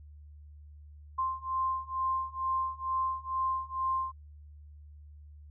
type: beating tone pair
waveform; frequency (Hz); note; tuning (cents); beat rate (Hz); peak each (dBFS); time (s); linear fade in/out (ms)
sine; 1049 / 1051.2; C6 / C6; +4 / +8; 2.2; -33 / -32; 1.18-4.12; 10
effects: added 74 Hz sine -48 dBFS peak until 5.5 s